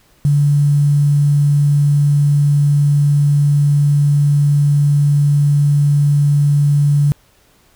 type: tone with quantisation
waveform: sine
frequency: 144.7 Hz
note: D3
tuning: 25 cents flat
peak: -9 dBFS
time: 0.25-7.12 s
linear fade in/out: 0 ms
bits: 6
effects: pink hiss -53 dBFS RMS until 7.75 s